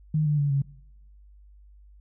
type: tone with pitch steps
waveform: sine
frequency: 153.9 / 148.66 / 143.59 / 138.7 Hz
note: D#3 / D3 / D3 / C#3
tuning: -19 / +21 / -39 / +1 cents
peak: -20 dBFS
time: 0.14-0.62 s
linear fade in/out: 5 ms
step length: 120 ms
effects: noise-tail reverb RT60 0.8 s tail -21 dB re dry + added 50 Hz sine -49 dBFS peak until 2 s